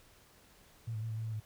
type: tone with pitch steps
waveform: sine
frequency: 114.2 / 108.3 / 113 / 110 / 112.2 / 111.4 / 107.9 Hz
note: A#2 / A2 / A2 / A2 / A2 / A2 / A2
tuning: -35 / -27 / +47 / 0 / +34 / +22 / -33 cents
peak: -35 dBFS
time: 0.87-1.402 s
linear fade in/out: 10 ms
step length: 76 ms
effects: pink hiss -62 dBFS RMS until 1.45 s